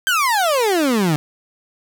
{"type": "exponential sweep", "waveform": "30% pulse", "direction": "down", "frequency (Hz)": [1600, 144.5], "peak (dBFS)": -12, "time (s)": [0.07, 1.16], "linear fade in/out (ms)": 0, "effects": ["7-bit"]}